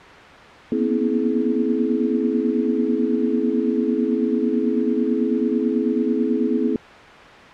sine tone cluster, 235.5 / 244.6 / 264.8 / 324.9 / 424.3 Hz, A#3 / B3 / C4 / E4 / G#4, +18 / -16 / +21 / -25 / +37 cents, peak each -24 dBFS, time 0.72-6.76 s, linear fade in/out 2 ms, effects white hiss -40 dBFS RMS until 7.53 s + low-pass 2000 Hz 12 dB/octave

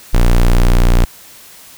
square tone, 29.75 Hz, A#0, 36 cents sharp, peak -7 dBFS, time 0.13-1.05 s, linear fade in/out 10 ms, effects white hiss -39 dBFS RMS until 1.77 s

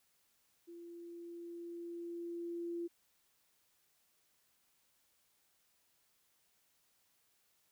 sine tone with level ramp, 342.1 Hz, F4, 36 cents flat, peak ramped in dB -49 to -37 dBFS, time 0.67-2.88 s, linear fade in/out 20 ms, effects white hiss -75 dBFS RMS until 7.71 s

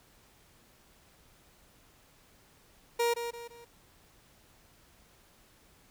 30% pulse tone with echo, 471.3 Hz, A#4, 19 cents sharp, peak -23 dBFS, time 2.99-3.14 s, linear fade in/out 10 ms, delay 170 ms, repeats 3, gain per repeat -8 dB, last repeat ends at 3.65 s, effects pink hiss -62 dBFS RMS until 5.9 s

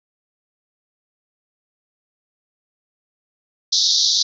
pink band-pass noise, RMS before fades -17 dBFS, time 3.72-4.23 s, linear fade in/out 10 ms, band 3600 to 6100 Hz, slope 96 dB/octave, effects none

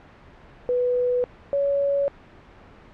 sine tone pair in turn, 493.9 / 561.6 Hz, B4 / C#5, 0 / +22 cents, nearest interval major second, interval 222 cents, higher second, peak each -19 dBFS, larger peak neither, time 0.69-1.24 / 1.53-2.08 s, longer neither, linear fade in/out 0 ms, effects pink hiss -48 dBFS RMS until 2.93 s + low-pass 2000 Hz 12 dB/octave

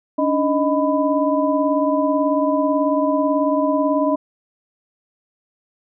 sine tone cluster, 283.7 / 301.9 / 622 / 997 Hz, C#4 / D4 / D#5 / B5, +40 / +48 / -1 / +16 cents, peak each -19 / -26 / -19 / -23 dBFS, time 0.18-4.16 s, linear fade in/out 10 ms, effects none

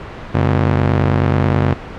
sawtooth ring-modulated tone, 116.54 Hz, A#2, in tune, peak -5 dBFS, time 0.34-1.74 s, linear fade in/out 10 ms, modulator 24.7 Hz, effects pink hiss -30 dBFS RMS until 1.98 s + low-pass 2000 Hz 12 dB/octave

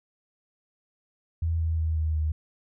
sine tone with pitch steps, 82.41 / 81.13 / 79.88 / 78.64 / 77.43 Hz, E2 / E2 / D#2 / D#2 / D#2, 0 / -27 / +46 / +19 / -8 cents, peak -23 dBFS, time 1.42-2.32 s, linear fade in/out 5 ms, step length 180 ms, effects none

